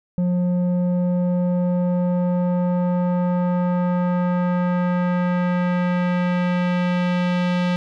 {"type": "tone with low-pass filter sweep", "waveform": "square", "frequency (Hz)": 178.3, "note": "F3", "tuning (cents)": 36, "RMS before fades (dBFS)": -20, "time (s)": [0.18, 7.76], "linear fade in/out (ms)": 0, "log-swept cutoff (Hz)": [390, 3400], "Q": 1.2, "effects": []}